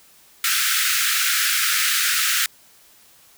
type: high-pass noise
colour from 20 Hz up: pink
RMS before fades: -20 dBFS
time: 0.44-2.46 s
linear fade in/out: 2 ms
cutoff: 1300 Hz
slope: 96 dB/octave
effects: white hiss -52 dBFS RMS until 3.37 s